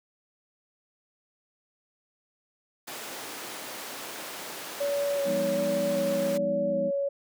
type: high-pass noise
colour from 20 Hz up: pink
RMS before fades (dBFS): -39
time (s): 2.87-6.38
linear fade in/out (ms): 10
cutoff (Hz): 360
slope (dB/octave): 12
type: tone with vibrato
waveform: sine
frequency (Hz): 564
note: C#5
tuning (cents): +30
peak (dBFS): -25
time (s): 4.8-7.09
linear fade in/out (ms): 10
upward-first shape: square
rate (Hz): 1.3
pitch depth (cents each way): 14
type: chord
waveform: sine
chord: F half-diminished seventh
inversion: none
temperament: equal with one note detuned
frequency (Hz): 174.61 / 203 / 246.9 / 311.1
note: F3 / Ab3 / Cb4 / Eb4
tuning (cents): 0 / -39 / 0 / 0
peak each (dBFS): -37 / -34 / -36 / -37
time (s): 5.24-6.92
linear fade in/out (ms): 50
effects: none